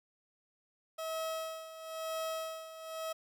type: tone with tremolo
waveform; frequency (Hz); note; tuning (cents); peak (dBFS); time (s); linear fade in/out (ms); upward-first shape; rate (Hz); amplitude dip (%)
30% pulse; 643; E5; -43; -32; 0.98-3.13; 10; sine; 1; 75
effects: 12-bit